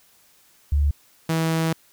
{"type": "tone pair in turn", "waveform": ["sine", "sawtooth"], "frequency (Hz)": [72.3, 162.31], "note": ["D2", "E3"], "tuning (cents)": [-27, -27], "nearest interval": "octave + major second", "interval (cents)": 1400, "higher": "second", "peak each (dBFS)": -16, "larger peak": "neither", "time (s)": [[0.72, 0.91], [1.29, 1.73]], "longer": "second", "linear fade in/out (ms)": 5, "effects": ["white hiss -57 dBFS RMS until 1.92 s"]}